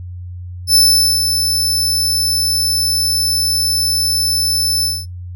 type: tone with ADSR envelope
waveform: sawtooth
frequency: 5274 Hz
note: E8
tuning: in tune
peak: -4 dBFS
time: 0.67-5.06 s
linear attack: 76 ms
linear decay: 450 ms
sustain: -7 dB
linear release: 220 ms
effects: noise-tail reverb RT60 0.2 s tail -22 dB re dry + added 89 Hz sine -26 dBFS peak until 5.35 s